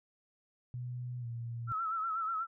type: tone with pitch glide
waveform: sine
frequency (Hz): 123.47 to 117.22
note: B2 to A#2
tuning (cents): 0 to +10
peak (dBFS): -37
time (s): 0.74-1.72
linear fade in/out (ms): 0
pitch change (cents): -90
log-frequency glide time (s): 1.2-1.26
type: tone with vibrato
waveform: sine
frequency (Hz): 1318.5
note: E6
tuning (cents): 0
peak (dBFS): -32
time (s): 1.67-2.47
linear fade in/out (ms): 50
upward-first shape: sine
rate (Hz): 8.2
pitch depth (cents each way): 63
effects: none